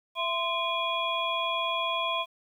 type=tone cluster; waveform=sine; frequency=667 / 1037 / 2435 / 3339 Hz; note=E5 / C6 / D#7 / G#7; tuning=+20 / -16 / -38 / +9 cents; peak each=-33 / -30 / -34 / -32 dBFS; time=0.15-2.26 s; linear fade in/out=50 ms; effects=10-bit